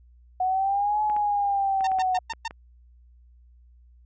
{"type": "exponential two-way sweep", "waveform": "sine", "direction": "up then down", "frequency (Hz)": [734, 852, 734], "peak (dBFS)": -21, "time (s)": [0.4, 2.19], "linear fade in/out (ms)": 5, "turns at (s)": 1.02}
{"type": "clicks", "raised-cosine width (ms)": 0.5, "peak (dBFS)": -25, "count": 7, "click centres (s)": [1.099, 1.165, 1.808, 1.917, 1.987, 2.335, 2.509]}
{"type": "tone bursts", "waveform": "sawtooth", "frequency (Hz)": 910, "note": "A#5", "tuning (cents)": -42, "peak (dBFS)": -24, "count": 5, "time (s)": [1.84, 2.48], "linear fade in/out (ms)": 5, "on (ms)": 32, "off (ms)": 120}
{"effects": ["added 60 Hz sine -51 dBFS peak until 4.05 s", "resampled to 16000 Hz"]}